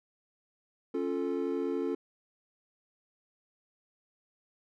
triangle chord, Db augmented, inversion none, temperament equal with one note detuned, 275.4 / 349.2 / 440 Hz, Db4 / F4 / A4, -11 / 0 / 0 cents, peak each -32 dBFS, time 0.94-1.95 s, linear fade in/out 5 ms, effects none

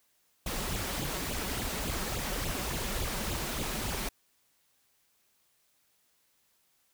pink noise with flanger, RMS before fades -34 dBFS, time 0.46-4.09 s, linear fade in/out 5 ms, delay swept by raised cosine 0.26 to 5.46 ms, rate 3.5 Hz, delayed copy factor +0.75, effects white hiss -71 dBFS RMS until 6.93 s

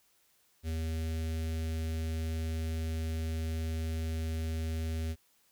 square tone with notch filter, 80.4 Hz, E2, 43 cents flat, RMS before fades -34 dBFS, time 0.63-5.16 s, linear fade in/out 50 ms, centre 1000 Hz, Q 0.73, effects white hiss -69 dBFS RMS until 5.51 s

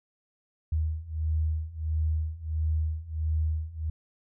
sine beating tone pair, 77.78 / 79.28 Hz, D#2 / D#2, 0 / +33 cents, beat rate 1.5 Hz, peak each -30 / -28 dBFS, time 0.72-3.9 s, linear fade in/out 5 ms, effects none

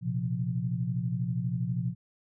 sine chord, Bb suspended second, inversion none, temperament equal with one note detuned, 118.44 / 130.81 / 174.61 Hz, Bb2 / C3 / F3, +28 / 0 / 0 cents, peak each -32 dBFS, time 0.01-1.95 s, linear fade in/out 50 ms, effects none

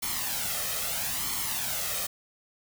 white noise with flanger, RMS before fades -31 dBFS, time 0.02-2.07 s, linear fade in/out 10 ms, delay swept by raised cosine 0.92 to 1.61 ms, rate 0.76 Hz, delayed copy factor +0.65, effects none

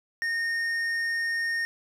triangle tone with tanh clipping, 1841 Hz, A#6, 22 cents flat, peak -27 dBFS, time 0.22-1.65 s, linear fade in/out 0 ms, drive 12 dB, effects none

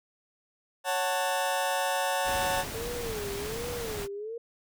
sawtooth chord, F# minor, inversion second, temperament just, 555 / 740 / 888 Hz, C#5 / F#5 / A5, +2 / 0 / +16 cents, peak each -27 dBFS, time 0.84-2.65 s, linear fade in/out 50 ms
pink noise, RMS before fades -37 dBFS, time 2.24-4.08 s, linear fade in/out 50 ms
sine tone with vibrato, 440 Hz, A4, in tune, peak -34 dBFS, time 2.74-4.38 s, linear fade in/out 5 ms, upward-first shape sine, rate 1.3 Hz, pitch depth 170 cents each way
effects none

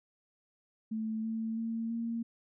sine tone with pitch steps, 220 / 223.6 / 227.2 / 230.9 Hz, A3 / A3 / A#3 / A#3, 0 / +28 / -44 / -16 cents, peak -32 dBFS, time 0.91-2.23 s, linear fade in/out 10 ms, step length 330 ms, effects none

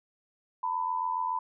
sine tone pair together, 907.8 / 995 Hz, A#5 / B5, -46 / +13 cents, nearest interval major second, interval 159 cents, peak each -33 / -29 dBFS, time 0.63-1.39 s, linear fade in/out 5 ms, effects none

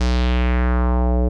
square tone with low-pass filter sweep, 61.5 Hz, B1, 7 cents flat, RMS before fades -17 dBFS, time 0-1.29 s, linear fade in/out 10 ms, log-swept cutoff 5800 to 510 Hz, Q 2, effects none

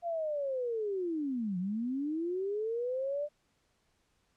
sine linear two-way sweep, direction down then up, 698.5 to 174.61 to 599 Hz, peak -31 dBFS, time 0.02-3.29 s, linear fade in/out 50 ms, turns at 1.58 s, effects pink hiss -74 dBFS RMS until 4.36 s + low-pass 9000 Hz 12 dB/octave

